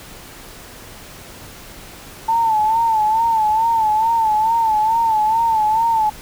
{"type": "tone with vibrato", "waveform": "sine", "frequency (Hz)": 887, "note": "A5", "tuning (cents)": 14, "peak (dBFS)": -13, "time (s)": [2.28, 6.1], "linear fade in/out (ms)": 10, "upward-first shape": "sine", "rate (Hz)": 2.3, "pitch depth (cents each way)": 73, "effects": ["pink hiss -38 dBFS RMS until 6.21 s"]}